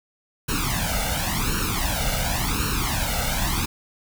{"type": "noise with flanger", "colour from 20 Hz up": "pink", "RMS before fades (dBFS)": -24, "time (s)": [0.48, 3.66], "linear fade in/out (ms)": 10, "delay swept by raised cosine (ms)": [0.72, 1.43], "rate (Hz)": 0.92, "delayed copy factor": 0.95, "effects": []}